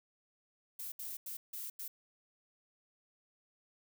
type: noise bursts at uneven times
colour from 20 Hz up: violet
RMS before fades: -43 dBFS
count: 5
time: 0.79-0.92 / 0.99-1.17 / 1.26-1.37 / 1.53-1.7 / 1.79-1.88 s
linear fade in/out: 5 ms
effects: none